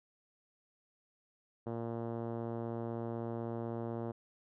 5% pulse tone with low-pass filter, 116 Hz, A#2, 8 cents flat, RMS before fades -39 dBFS, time 1.66-4.12 s, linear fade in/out 10 ms, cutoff 490 Hz, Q 0.74, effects none

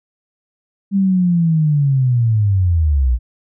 sine linear sweep, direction down, 200 to 56.6 Hz, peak -11 dBFS, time 0.91-3.19 s, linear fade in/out 50 ms, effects none

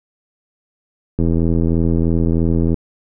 click train, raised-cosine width 3 ms, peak -5 dBFS, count 130, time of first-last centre 1.19-2.742 s, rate 83.1 Hz, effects none

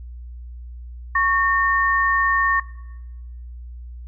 sine tone pair together, 1108.7 / 1824.8 Hz, C#6 / A#6, 0 / -37 cents, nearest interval major sixth, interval 863 cents, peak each -18 dBFS, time 1.15-2.6 s, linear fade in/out 5 ms, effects noise-tail reverb RT60 1.0 s tail -19 dB re dry + added 60 Hz sine -33 dBFS peak until 4.07 s

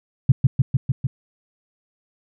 sine tone with echo, 130 Hz, C3, 11 cents flat, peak -7 dBFS, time 0.29-0.32 s, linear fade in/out 5 ms, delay 150 ms, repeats 5, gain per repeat -2 dB, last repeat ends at 1.07 s, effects none

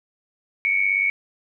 sine tone pair together, 2217 / 2314 Hz, C#7 / D7, 0 / -26 cents, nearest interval minor second, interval 74 cents, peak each -19 / -23 dBFS, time 0.65-1.1 s, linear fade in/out 0 ms, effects none

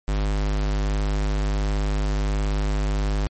square tone, 50.7 Hz, G#1, 41 cents flat, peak -21 dBFS, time 0.08-3.27 s, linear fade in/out 0 ms, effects MP3 32 kbps

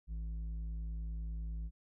square tone with low-pass filter, 55 Hz, A1, in tune, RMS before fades -40 dBFS, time 0.07-1.71 s, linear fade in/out 50 ms, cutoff 120 Hz, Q 1.5, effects none

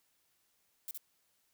violet noise with echo, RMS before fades -41 dBFS, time 0.88-0.91 s, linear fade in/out 0 ms, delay 65 ms, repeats 1, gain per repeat -2 dB, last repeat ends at 0.975 s, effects white hiss -75 dBFS RMS until 1.53 s

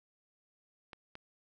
clicks, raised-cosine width 0.3 ms, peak -30 dBFS, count 2, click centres 0.932 / 1.154 s, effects none

